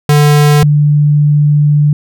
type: tone pair in turn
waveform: square / sine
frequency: 147.6 / 147.6 Hz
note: D3 / D3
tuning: +9 / +9 cents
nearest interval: unison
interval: 0 cents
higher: neither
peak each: -5 dBFS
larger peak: neither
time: 0.09-0.63 / 0.63-1.93 s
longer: second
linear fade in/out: 2 ms
effects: none